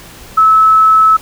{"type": "tone", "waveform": "sine", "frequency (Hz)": 1300, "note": "E6", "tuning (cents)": -24, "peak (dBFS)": -4, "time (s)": [0.37, 1.17], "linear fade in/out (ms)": 10, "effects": ["pink hiss -35 dBFS RMS until 1.21 s"]}